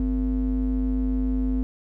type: ring-modulated tone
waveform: triangle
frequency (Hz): 103.83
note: G#2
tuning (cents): 0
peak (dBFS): -16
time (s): 0-1.63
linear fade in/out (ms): 0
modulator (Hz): 154
effects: none